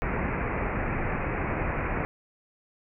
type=low-pass noise; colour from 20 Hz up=pink; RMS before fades=-29 dBFS; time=0.02-2.05 s; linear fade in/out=0 ms; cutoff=2500 Hz; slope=96 dB/octave; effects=none